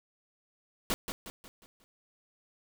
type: noise with echo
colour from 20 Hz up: pink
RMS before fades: -30 dBFS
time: 0.9-0.94 s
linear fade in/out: 0 ms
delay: 180 ms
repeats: 5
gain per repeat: -7 dB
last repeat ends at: 1.84 s
effects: none